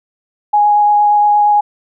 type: tone with vibrato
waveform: sine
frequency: 830.6 Hz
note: G#5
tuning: in tune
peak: -7 dBFS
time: 0.53-1.61 s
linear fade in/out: 10 ms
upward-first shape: sine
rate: 8.6 Hz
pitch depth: 9 cents each way
effects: none